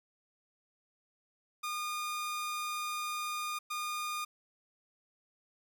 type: tone bursts at uneven times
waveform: sawtooth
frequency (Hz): 1218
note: D#6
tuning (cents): -37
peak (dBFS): -31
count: 2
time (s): 1.63-3.59 / 3.7-4.25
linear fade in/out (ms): 10
effects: none